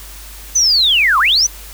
sine linear two-way sweep, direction down then up, 6200 to 996 to 6200 Hz, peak -9 dBFS, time 0.55-1.47 s, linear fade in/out 10 ms, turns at 1.19 s, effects added 50 Hz sine -34 dBFS peak until 1.73 s + white hiss -36 dBFS RMS until 1.73 s

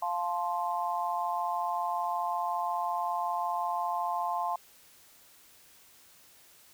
sine chord, F major, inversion none, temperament just, 698.5 / 873.1 / 1047.7 Hz, F5 / A5 / C6, 0 / -14 / +2 cents, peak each -33 dBFS, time 0.02-4.56 s, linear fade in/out 5 ms, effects white hiss -58 dBFS RMS until 6.73 s

